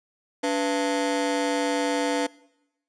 30% pulse ring-modulated tone, 392 Hz, G4, in tune, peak -17 dBFS, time 0.43-2.27 s, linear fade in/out 10 ms, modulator 105 Hz, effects noise-tail reverb RT60 0.9 s tail -22 dB re dry + resampled to 22050 Hz

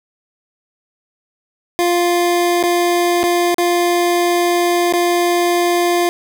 25% pulse tone with dropouts, 349.2 Hz, F4, in tune, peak -9 dBFS, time 1.79-6.09 s, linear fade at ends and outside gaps 0 ms, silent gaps 2.628-2.637 / 3.231-3.237 / 3.544-3.583 / 4.925-4.936 s, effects none

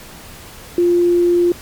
sine tone, 349.2 Hz, F4, in tune, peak -10 dBFS, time 0.78-1.52 s, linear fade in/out 2 ms, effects pink hiss -37 dBFS RMS until 1.61 s + MP3 96 kbps

